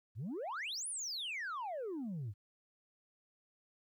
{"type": "exponential two-way sweep", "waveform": "sine", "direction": "up then down", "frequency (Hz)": [92.5, 10390, 92.5], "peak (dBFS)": -36, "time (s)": [0.15, 2.34], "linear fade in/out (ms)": 50, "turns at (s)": 0.88, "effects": ["tanh soft clip ceiling -37 dBFS", "13-bit"]}